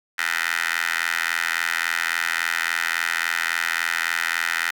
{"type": "tone with high-pass filter", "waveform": "15% pulse", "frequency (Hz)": 83.6, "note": "E2", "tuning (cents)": 25, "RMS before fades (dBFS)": -24, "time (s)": [0.18, 4.71], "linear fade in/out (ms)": 10, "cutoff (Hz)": 1700, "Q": 4.5, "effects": []}